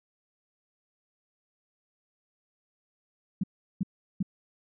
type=tone bursts; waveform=sine; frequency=190 Hz; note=F#3; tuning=46 cents sharp; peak=-24 dBFS; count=3; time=3.41-4.228 s; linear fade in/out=5 ms; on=26 ms; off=370 ms; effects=none